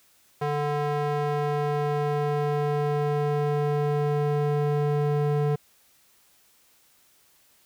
square tone with band-pass filter sweep, 146.83 Hz, D3, in tune, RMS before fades -25 dBFS, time 0.41-5.56 s, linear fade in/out 10 ms, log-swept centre 710 to 350 Hz, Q 0.93, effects white hiss -61 dBFS RMS until 7.65 s

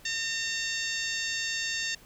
harmonic tone with a mistuned harmonic, 910 Hz, A#5, 42 cents flat, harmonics 2 / 3 / 4 / 5 / 6 / 7 / 8, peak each -34 / -36 / -37 / -38 / -39 / -39 / -40 dBFS, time 0.05-1.95 s, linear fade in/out 5 ms, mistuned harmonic 6, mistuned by -16 cents, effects pink hiss -55 dBFS RMS until 2.05 s

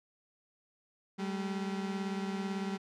35% pulse beating tone pair, 193.5 / 211.5 Hz, G3 / G#3, -22 / +32 cents, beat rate 18 Hz, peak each -33 / -39 dBFS, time 1.18-2.78 s, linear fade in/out 20 ms, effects low-pass 6000 Hz 12 dB/octave

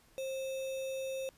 sine tone with sample-and-hold, 531 Hz, C5, 25 cents sharp, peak -35 dBFS, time 0.18-1.29 s, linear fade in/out 0 ms, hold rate 3150 Hz, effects pink hiss -65 dBFS RMS until 1.37 s + resampled to 32000 Hz

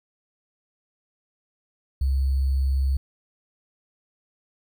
sine tone with sample-and-hold, 67.3 Hz, C2, 49 cents sharp, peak -19 dBFS, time 2.01-2.97 s, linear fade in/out 5 ms, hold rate 4410 Hz, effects none

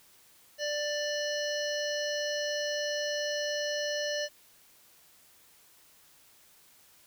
harmonic tone with a mistuned harmonic, 590 Hz, D5, 8 cents sharp, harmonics 1 / 3 / 5 / 7 / 9 / 10, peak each -32 / -37 / -39 / -40 / -42 / -42 dBFS, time 0.58-4.29 s, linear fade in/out 50 ms, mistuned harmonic 7, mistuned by +32 cents, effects white hiss -60 dBFS RMS until 7.06 s

